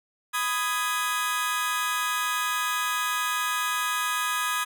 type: chord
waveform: sawtooth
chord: G# minor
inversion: first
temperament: just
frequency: 996.7 / 1245.9 / 1661.2 Hz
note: B5 / D#6 / G#6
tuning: +16 / +2 / 0 cents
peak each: -28 / -24 / -26 dBFS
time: 0.33-4.65 s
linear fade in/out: 20 ms
effects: none